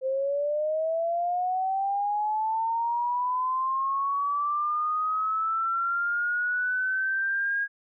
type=linear sweep; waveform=sine; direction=up; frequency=519 to 1638 Hz; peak=-24 dBFS; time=0.01-7.68 s; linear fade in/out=50 ms; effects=none